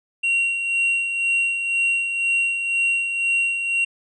triangle tone with tremolo, 2749 Hz, F7, 28 cents flat, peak -15 dBFS, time 0.23-3.85 s, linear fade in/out 10 ms, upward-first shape sine, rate 2 Hz, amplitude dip 50%, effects resampled to 22050 Hz

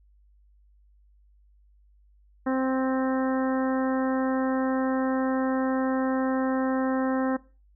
harmonic tone, 262 Hz, C4, 2 cents sharp, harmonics 1 / 2 / 3 / 4 / 5 / 6 / 7, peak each -24 / -30 / -34 / -36 / -38 / -40 / -41 dBFS, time 2.46-7.37 s, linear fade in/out 10 ms, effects noise-tail reverb RT60 0.3 s tail -18 dB re dry + added 50 Hz sine -56 dBFS peak until 7.75 s

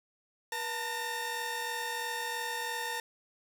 sawtooth tone cluster, 481.2 / 895 / 1833 Hz, B4 / A5 / A#6, -45 / +29 / -30 cents, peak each -38 / -33 / -34 dBFS, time 0.52-3 s, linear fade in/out 2 ms, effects none

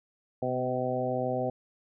harmonic tone with a mistuned harmonic, 127.2 Hz, C3, 48 cents flat, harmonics 1 / 2 / 3 / 4 / 5 / 6, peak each -36 / -35 / -37 / -32 / -33 / -35 dBFS, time 0.42-1.5 s, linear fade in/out 5 ms, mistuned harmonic 2, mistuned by -17 cents, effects none

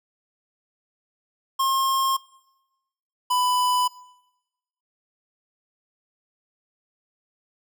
square tone pair in turn, 1071 / 995.5 Hz, C6 / B5, +40 / +14 cents, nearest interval minor second, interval 126 cents, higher first, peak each -20 dBFS, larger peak neither, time 1.59-2.17 / 3.3-3.88 s, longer neither, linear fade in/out 10 ms, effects noise-tail reverb RT60 1.0 s tail -22 dB re dry

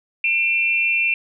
sine tone pair together, 2385 / 2687 Hz, D7 / E7, +26 / +33 cents, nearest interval major second, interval 207 cents, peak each -19 dBFS, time 0.24-1.14 s, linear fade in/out 2 ms, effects none

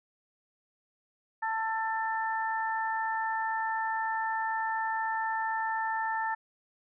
harmonic tone, 444.5 Hz, A4, 18 cents sharp, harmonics 2 / 3 / 4, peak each -30 / -39 / -34 dBFS, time 1.42-6.35 s, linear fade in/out 10 ms, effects none

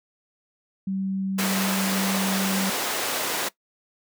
sine tone, 192.4 Hz, G3, 32 cents flat, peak -24 dBFS, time 0.87-2.7 s, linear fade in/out 5 ms
pink high-pass noise, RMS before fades -27 dBFS, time 1.38-3.49 s, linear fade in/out 10 ms, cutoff 410 Hz, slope 12 dB/octave
effects noise-tail reverb RT60 0.1 s tail -19 dB re dry

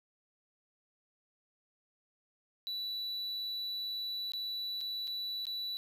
triangle tone with dropouts, 3951 Hz, B7, in tune, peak -34 dBFS, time 2.67-5.77 s, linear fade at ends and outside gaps 0 ms, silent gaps 4.319-4.335 / 4.807-4.812 / 5.072-5.077 / 5.454-5.468 s, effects none

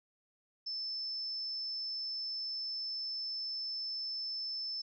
sine tone, 5274 Hz, E8, in tune, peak -36 dBFS, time 0.66-4.82 s, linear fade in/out 10 ms, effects none

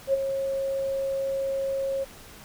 sine tone with ADSR envelope, 543 Hz, C#5, 36 cents flat, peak -17 dBFS, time 0.07-2.05 s, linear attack 65 ms, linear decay 22 ms, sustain -8 dB, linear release 21 ms, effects pink hiss -47 dBFS RMS until 2.44 s

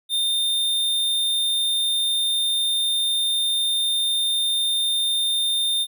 square tone, 3626 Hz, A#7, 49 cents flat, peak -20 dBFS, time 0.09-5.87 s, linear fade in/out 50 ms, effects none

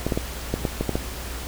clicks, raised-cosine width 2 ms, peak -9 dBFS, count 8, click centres 0.066 / 0.122 / 0.175 / 0.54 / 0.652 / 0.81 / 0.893 / 0.955 s, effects added 60 Hz sine -34 dBFS peak until 1.47 s + pink hiss -35 dBFS RMS until 1.47 s

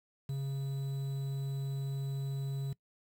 triangle tone with quantisation, 136.9 Hz, C#3, 21 cents flat, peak -31 dBFS, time 0.29-2.73 s, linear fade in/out 5 ms, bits 9, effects noise-tail reverb RT60 0.1 s tail -21 dB re dry

